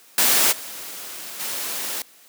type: noise with level steps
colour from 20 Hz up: white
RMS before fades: -17 / -35 / -28 dBFS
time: 0.18-2.02 s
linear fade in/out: 2 ms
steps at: 0.51 / 1.39 s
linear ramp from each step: 20 ms
effects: white hiss -51 dBFS RMS until 2.28 s + high-pass 200 Hz 12 dB/octave